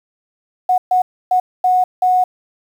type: tone bursts at uneven times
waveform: sine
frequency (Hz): 734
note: F#5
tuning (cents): -14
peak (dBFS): -10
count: 5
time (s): 0.69-0.78 / 0.91-1.02 / 1.31-1.4 / 1.64-1.84 / 2.02-2.24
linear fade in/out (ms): 5
effects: 7-bit